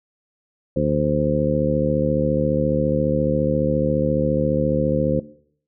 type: harmonic tone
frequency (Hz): 74.5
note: D2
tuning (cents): +25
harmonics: 1 / 2 / 3 / 4 / 5 / 6 / 7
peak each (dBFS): -29 / -23 / -24 / -25 / -30 / -28 / -22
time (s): 0.76-5.2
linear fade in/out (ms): 5
effects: noise-tail reverb RT60 0.6 s tail -19 dB re dry